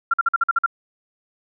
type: tone bursts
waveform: sine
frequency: 1373 Hz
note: F6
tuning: 30 cents flat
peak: -14 dBFS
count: 8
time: 0.11-0.662 s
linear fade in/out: 5 ms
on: 27 ms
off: 48 ms
effects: none